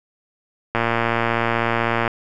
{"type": "click train", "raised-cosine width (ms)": 0.5, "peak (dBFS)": -4, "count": 155, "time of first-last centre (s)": [0.75, 2.078], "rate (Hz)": 116, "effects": []}